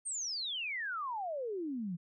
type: exponential sweep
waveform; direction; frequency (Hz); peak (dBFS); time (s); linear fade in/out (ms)
sine; down; 8930 to 163.4; -35; 0.05-1.97; 20
effects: none